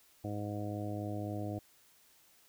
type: harmonic tone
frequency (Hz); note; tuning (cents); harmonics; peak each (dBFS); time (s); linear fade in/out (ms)
103.83; G#2; 0; 1 / 2 / 3 / 4 / 5 / 6 / 7; -39 / -44 / -41 / -50 / -47 / -46 / -47; 0.24-1.59; 5
effects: white hiss -65 dBFS RMS until 2.48 s